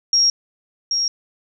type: tone with echo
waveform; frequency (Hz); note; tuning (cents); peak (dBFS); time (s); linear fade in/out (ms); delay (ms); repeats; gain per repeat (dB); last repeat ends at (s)
sine; 5590; F8; +1; -12; 0.13-0.3; 2; 780; 1; -5; 1.08
effects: none